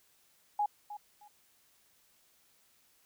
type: tone with echo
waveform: sine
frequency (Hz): 830.6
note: G#5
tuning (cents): 0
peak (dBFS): -27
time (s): 0.59-0.66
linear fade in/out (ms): 5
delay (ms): 310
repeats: 2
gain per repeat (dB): -13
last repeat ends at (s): 1.28
effects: white hiss -68 dBFS RMS until 3.05 s